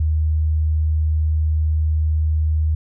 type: tone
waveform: sine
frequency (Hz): 77.78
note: D#2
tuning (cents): 0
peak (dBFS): -15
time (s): 0-2.75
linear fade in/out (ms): 5
effects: none